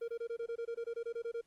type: tone bursts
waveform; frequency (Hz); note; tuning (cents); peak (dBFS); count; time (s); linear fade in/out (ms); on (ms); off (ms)
triangle; 465.7; A#4; -2; -34; 15; 0.01-1.413; 10; 73; 22
effects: pink hiss -75 dBFS RMS until 1.46 s + Opus 24 kbps

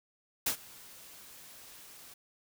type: noise with ADSR envelope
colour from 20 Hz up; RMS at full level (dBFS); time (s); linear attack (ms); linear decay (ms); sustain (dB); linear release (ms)
white; -28; 0.46-2.14; 7; 92; -24; 6
effects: none

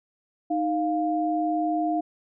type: tone pair together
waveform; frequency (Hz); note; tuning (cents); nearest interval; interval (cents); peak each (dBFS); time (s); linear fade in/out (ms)
sine; 310.8 / 701; D#4 / F5; -2 / +6; octave + major second; 1408; -25; 0.5-2.01; 10
effects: none

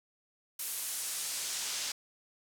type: noise with band-pass filter sweep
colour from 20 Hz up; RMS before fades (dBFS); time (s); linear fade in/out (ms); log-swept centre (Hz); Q
pink; -37; 0.59-1.92; 5; 12000 to 5500; 0.98
effects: none

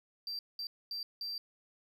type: tone bursts at uneven times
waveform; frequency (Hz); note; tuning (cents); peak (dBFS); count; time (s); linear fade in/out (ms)
sine; 4699; D8; 0; -34; 4; 0.27-0.39 / 0.59-0.67 / 0.91-1.03 / 1.21-1.38; 2
effects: tanh soft clip ceiling -36 dBFS + 12-bit

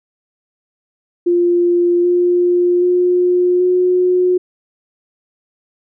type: tone with pitch steps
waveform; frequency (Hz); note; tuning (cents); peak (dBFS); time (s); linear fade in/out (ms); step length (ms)
sine; 349.2 / 353.7 / 358.2 / 362.8; F4 / F4 / F4 / F#4; 0 / +22 / +44 / -34; -10; 1.26-4.38; 10; 780
effects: none

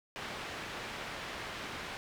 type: low-pass noise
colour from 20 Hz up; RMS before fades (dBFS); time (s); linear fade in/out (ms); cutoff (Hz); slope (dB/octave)
white; -42; 0.16-1.97; 0; 2500; 12
effects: none

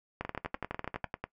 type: two click trains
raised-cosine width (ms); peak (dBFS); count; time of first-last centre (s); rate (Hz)
0.5; -19 / -20; 11 / 11; 0.21-1.043 / 0.25-1.24; 12 / 10.1
effects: noise-tail reverb RT60 0.1 s tail -18 dB re dry

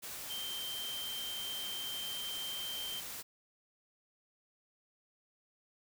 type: tone in noise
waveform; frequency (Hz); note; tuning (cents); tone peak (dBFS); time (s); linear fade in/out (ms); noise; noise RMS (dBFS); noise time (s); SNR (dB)
sine; 3136; G7; 0; -39; 0.29-3.01; 20; white; -44; 0.02-3.23; +2
effects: none

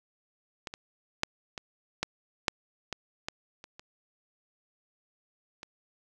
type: clicks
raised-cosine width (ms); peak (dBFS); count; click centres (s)
0.2; -19 / -22 / -8 / -20 / -11 / -6 / -16 / -15 / -28 / -28 / -25; 11; 0.672 / 0.739 / 1.234 / 1.578 / 2.03 / 2.482 / 2.927 / 3.285 / 3.641 / 3.795 / 5.631
effects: none

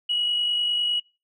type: tone with amplitude modulation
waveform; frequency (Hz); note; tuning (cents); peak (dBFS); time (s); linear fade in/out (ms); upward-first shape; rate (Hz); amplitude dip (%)
sine; 2914; F#7; -27; -19; 0.09-1; 10; sine; 49.9; 35
effects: noise-tail reverb RT60 0.3 s tail -25 dB re dry + tanh soft clip ceiling -16 dBFS

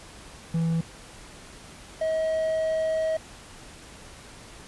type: tone pair in turn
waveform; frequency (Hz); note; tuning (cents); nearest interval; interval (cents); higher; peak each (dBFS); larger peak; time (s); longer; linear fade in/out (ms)
triangle; 164.81 / 637.5; E3 / D#5; 0 / +42; octave + major seventh; 2342; second; -20 / -21; first; 0.54-0.81 / 2.01-3.17; second; 5
effects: pink hiss -46 dBFS RMS until 4.67 s + resampled to 24000 Hz

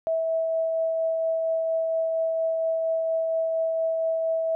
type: tone with tremolo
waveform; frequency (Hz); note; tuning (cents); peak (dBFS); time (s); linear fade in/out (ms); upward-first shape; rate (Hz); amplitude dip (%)
sine; 651; E5; -22; -21; 0.07-4.55; 0; triangle; 4.3; 25
effects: none

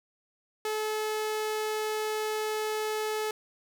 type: tone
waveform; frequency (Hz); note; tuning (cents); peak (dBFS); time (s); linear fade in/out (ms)
sawtooth; 430.7; A4; -37; -25; 0.65-3.31; 2
effects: none

